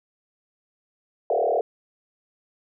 sine tone with frequency modulation, 577 Hz, D5, 31 cents flat, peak -19 dBFS, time 1.3-1.61 s, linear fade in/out 2 ms, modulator 38 Hz, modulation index 4.1, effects none

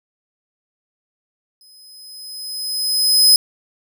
sawtooth tone with exponential growth, 5060 Hz, D#8, 28 cents sharp, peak -4 dBFS, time 1.61-3.36 s, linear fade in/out 1 ms, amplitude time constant 380 ms, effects none

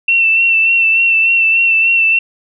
sine tone with vibrato, 2692 Hz, E7, 36 cents sharp, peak -8 dBFS, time 0.08-2.19 s, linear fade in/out 5 ms, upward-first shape sine, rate 3.4 Hz, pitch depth 28 cents each way, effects none

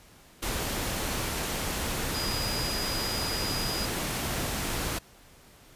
sine tone in noise, 4918 Hz, D#8, 21 cents flat, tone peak -33 dBFS, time 2.14-3.86 s, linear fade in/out 10 ms, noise pink, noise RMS -31 dBFS, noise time 0.42-4.99 s, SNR -5 dB, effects pink hiss -55 dBFS RMS until 5.75 s + resampled to 32000 Hz

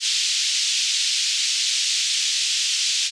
pink band-pass noise, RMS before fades -22 dBFS, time 0-3.11 s, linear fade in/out 50 ms, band 3000 to 6900 Hz, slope 24 dB/octave, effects resampled to 22050 Hz

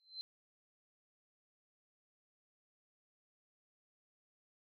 sine tone with exponential growth, 4090 Hz, C8, 40 cents flat, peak -38 dBFS, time 0-0.21 s, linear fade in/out 0 ms, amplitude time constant 45 ms, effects none

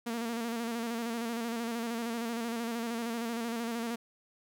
sawtooth tone with vibrato, 232 Hz, A#3, 8 cents flat, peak -29 dBFS, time 0.06-3.96 s, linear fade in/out 10 ms, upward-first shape square, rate 13 Hz, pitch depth 39 cents each way, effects none

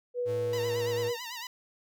sine tone with pitch glide, 489.5 to 479.4 Hz, B4 to A#4, -15 to +48 cents, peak -28 dBFS, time 0.14-1.17 s, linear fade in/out 50 ms, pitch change -37 cents, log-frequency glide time 0.29-0.65 s
45% pulse tone, 109.6 Hz, A2, 6 cents flat, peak -36 dBFS, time 0.25-1.12 s, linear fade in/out 50 ms
10% pulse tone with vibrato, 954 Hz, A#5, 40 cents sharp, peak -29 dBFS, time 0.53-1.47 s, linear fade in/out 2 ms, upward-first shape sine, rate 9 Hz, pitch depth 100 cents each way
effects none

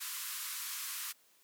white band-pass noise, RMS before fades -41 dBFS, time 0-1.13 s, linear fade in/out 20 ms, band 980 to 16000 Hz, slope 96 dB/octave, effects white hiss -67 dBFS RMS until 1.43 s + high-pass 200 Hz 12 dB/octave

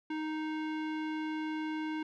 square tone with low-pass filter, 311.1 Hz, D#4, in tune, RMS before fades -36 dBFS, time 0.1-2.03 s, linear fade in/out 5 ms, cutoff 2500 Hz, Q 1.2, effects none

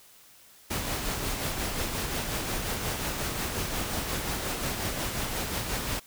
pink noise with tremolo, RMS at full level -30 dBFS, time 0.7-6 s, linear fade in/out 10 ms, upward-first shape sine, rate 5.6 Hz, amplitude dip 35%, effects white hiss -55 dBFS RMS until 6.06 s

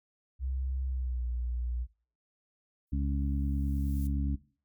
sine tone with pitch glide, 65.4 to 60.32 Hz, C2 to B1, 0 to -40 cents, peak -30 dBFS, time 0.39-1.87 s, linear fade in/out 50 ms, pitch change -140 cents, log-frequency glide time 0.86-1.26 s
violet noise with exponential growth, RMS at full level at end -49 dBFS, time 2.87-4.07 s, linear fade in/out 2 ms, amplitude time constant 260 ms
harmonic tone, 69.6 Hz, C#2, 8 cents sharp, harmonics 1 / 2 / 3 / 4, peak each -29 / -36 / -37 / -37 dBFS, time 2.92-4.36 s, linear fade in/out 10 ms
effects noise-tail reverb RT60 0.4 s tail -18 dB re dry + MP3 96 kbps

